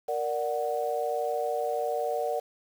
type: chord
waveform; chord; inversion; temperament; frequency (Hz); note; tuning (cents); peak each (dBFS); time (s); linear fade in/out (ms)
sine; Bb augmented; none; equal; 466.2 / 587.3 / 740; Bb4 / D5 / F#5; 0 / 0 / 0; -31; 0.08-2.4; 10
effects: 8-bit